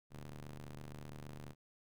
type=ring-modulated tone; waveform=sawtooth; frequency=75 Hz; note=D2; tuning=37 cents sharp; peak=-40 dBFS; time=0.1-1.55 s; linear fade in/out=50 ms; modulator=60.6 Hz; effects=none